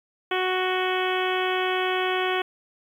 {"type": "harmonic tone with a mistuned harmonic", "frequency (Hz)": 370, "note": "F#4", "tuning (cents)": 0, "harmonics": [1, 2, 3, 4, 5, 6, 7, 8, 9], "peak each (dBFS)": [-26, -29, -31, -32, -33, -34, -34, -35, -36], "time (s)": [0.31, 2.42], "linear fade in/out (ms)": 5, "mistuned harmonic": 8, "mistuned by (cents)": 34, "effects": ["9-bit"]}